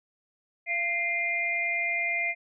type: tone cluster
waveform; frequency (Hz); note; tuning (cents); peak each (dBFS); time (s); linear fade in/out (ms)
sine; 683 / 2090 / 2421; F5 / C7 / D#7; -39 / -2 / -48; -36 / -27 / -31; 0.66-2.35; 50
effects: none